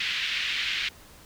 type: band-pass noise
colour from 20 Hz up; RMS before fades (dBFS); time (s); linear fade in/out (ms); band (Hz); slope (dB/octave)
white; -29; 0-0.89; 5; 1900 to 3400; 24
effects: pink hiss -51 dBFS RMS until 1.25 s